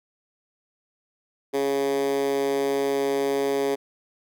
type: tone with high-pass filter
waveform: 10% pulse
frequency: 138.59 Hz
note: C#3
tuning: in tune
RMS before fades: -24 dBFS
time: 1.53-3.76 s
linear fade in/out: 20 ms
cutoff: 360 Hz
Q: 6.9
effects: none